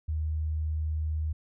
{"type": "tone", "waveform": "sine", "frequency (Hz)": 77.78, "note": "D#2", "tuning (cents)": 0, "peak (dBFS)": -27, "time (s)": [0.08, 1.33], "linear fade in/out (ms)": 10, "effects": []}